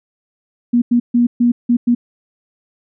sine tone bursts at uneven times, 240 Hz, B3, 49 cents flat, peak -9 dBFS, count 6, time 0.73-0.82 / 0.91-1 / 1.14-1.27 / 1.4-1.52 / 1.69-1.77 / 1.87-1.95 s, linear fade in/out 10 ms, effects none

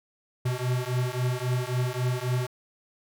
square beating tone pair, 123.47 / 127.17 Hz, B2 / C3, 0 / -49 cents, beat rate 3.7 Hz, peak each -29 dBFS, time 0.45-2.47 s, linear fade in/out 10 ms, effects none

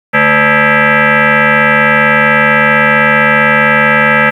sine tone with frequency modulation, 143.7 Hz, D3, 37 cents flat, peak -5 dBFS, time 0.13-4.31 s, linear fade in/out 20 ms, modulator 363 Hz, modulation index 6, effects 7-bit

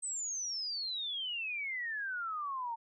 sine exponential sweep, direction down, 8280 to 900 Hz, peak -35 dBFS, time 0.02-2.76 s, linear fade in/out 20 ms, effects none

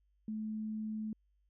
sine tone, 216.5 Hz, A3, 28 cents flat, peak -36 dBFS, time 0.28-1.13 s, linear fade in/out 2 ms, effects added 50 Hz sine -70 dBFS peak until 1.49 s

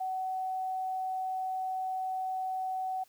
sine tone, 752 Hz, F#5, 28 cents sharp, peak -31 dBFS, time 0-3.04 s, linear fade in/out 10 ms, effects white hiss -64 dBFS RMS until 3.08 s

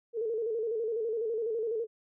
sine tone with vibrato, 450 Hz, A4, 39 cents sharp, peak -29 dBFS, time 0.13-1.87 s, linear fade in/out 50 ms, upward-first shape square, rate 12 Hz, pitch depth 68 cents each way, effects none

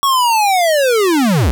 square linear sweep, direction down, 1123 to 51.1 Hz, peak -11 dBFS, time 0.03-1.51 s, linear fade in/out 0 ms, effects none

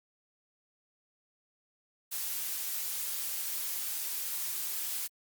blue noise, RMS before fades -35 dBFS, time 2.11-5.08 s, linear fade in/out 20 ms, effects Opus 48 kbps

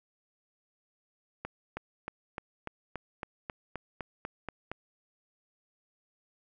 accelerating click train, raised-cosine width 0.5 ms, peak -21 dBFS, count 13, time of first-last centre 1.45-4.716 s, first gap 320 ms, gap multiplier 0.97, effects none

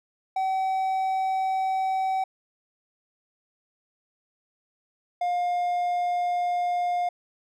triangle tone pair in turn, 762 / 708.8 Hz, G5 / F5, -49 / +25 cents, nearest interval minor second, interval 126 cents, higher first, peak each -21 dBFS, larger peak neither, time 0.36-2.24 / 5.21-7.09 s, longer neither, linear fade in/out 5 ms, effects none

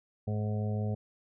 harmonic tone, 105.8 Hz, G#2, 33 cents sharp, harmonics 1 / 2 / 4 / 5 / 6 / 7, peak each -30 / -36 / -42 / -44 / -46 / -47 dBFS, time 0.27-0.95 s, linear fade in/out 10 ms, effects none

